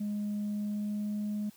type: tone with pitch glide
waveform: sine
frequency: 207.3 to 208.9 Hz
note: G#3 to G#3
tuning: -3 to +10 cents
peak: -29 dBFS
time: 0-1.5 s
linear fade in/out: 10 ms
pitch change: +13 cents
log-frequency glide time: 0.36-1.25 s
effects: tanh soft clip ceiling -29 dBFS + white hiss -60 dBFS RMS until 1.56 s